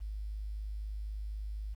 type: tone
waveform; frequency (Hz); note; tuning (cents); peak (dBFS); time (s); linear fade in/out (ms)
sine; 52; G#1; +3; -36; 0-1.75; 20
effects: 11-bit